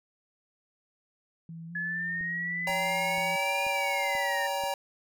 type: tone with pitch glide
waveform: sine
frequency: 164.81 to 172.8 Hz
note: E3 to F3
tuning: 0 to -18 cents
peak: -39 dBFS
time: 1.49-3.36 s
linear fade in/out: 2 ms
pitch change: +82 cents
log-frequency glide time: 1.68-1.73 s
type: exponential two-way sweep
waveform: sine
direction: up then down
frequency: 1700 to 2422 to 1803 Hz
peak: -30 dBFS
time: 1.75-4.47 s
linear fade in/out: 5 ms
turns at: 3.65 s
type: click train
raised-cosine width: 3 ms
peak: -35 dBFS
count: 6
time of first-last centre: 2.21-4.637 s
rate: 2.06 Hz
type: chord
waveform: square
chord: G diminished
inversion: second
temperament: just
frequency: 564.5 / 784 / 940.8 Hz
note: Db5 / G5 / Bb5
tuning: +31 / 0 / +16 cents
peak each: -34 dBFS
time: 2.67-4.74 s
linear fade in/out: 2 ms
effects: none